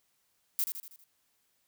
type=noise with echo; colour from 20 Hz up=violet; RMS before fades=-29 dBFS; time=0.59-0.64 s; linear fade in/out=0 ms; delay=80 ms; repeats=5; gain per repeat=-6 dB; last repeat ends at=1.04 s; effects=white hiss -74 dBFS RMS until 1.67 s